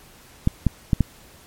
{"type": "clicks", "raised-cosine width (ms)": 5, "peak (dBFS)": -4, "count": 4, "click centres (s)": [0.474, 0.667, 0.932, 1.007], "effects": ["pink hiss -49 dBFS RMS until 1.46 s", "MP3 64 kbps"]}